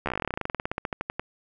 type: slowing click train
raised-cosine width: 0.5 ms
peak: -13 dBFS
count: 28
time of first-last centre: 0.06-1.196 s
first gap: 13 ms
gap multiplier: 1.08
effects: none